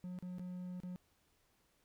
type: tone with dropouts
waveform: triangle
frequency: 180.6 Hz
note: F#3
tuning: 42 cents flat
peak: -40 dBFS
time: 0.04-0.96 s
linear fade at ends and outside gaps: 0 ms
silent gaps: 0.188-0.225 / 0.384-0.395 / 0.802-0.834 s
effects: pink hiss -75 dBFS RMS until 1.84 s